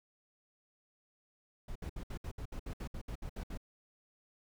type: noise bursts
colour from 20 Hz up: brown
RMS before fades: -41 dBFS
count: 14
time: 1.68-3.575 s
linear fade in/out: 5 ms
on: 75 ms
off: 65 ms
effects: none